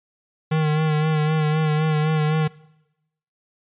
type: tone with vibrato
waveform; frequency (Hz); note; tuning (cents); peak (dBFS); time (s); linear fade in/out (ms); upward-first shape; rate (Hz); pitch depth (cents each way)
square; 154.6; D#3; -11; -18; 0.51-2.48; 10; sine; 3.9; 35
effects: noise-tail reverb RT60 0.9 s tail -22 dB re dry + resampled to 8000 Hz